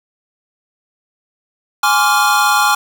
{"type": "chord", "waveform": "square", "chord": "D half-diminished seventh", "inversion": "second", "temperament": "equal with one note detuned", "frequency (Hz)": [830.6, 1046.5, 1157.1, 1396.9], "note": ["Ab5", "C6", "D6", "F6"], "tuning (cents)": [0, 0, -26, 0], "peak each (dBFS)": [-16, -20, -17, -16], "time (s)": [1.83, 2.75], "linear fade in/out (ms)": 5, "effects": []}